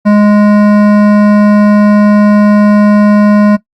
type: tone with hard clipping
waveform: sine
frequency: 207.7 Hz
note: G#3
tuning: in tune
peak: -5 dBFS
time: 0.05-3.57 s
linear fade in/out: 20 ms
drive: 14 dB
effects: noise-tail reverb RT60 0.1 s tail -18 dB re dry + Opus 48 kbps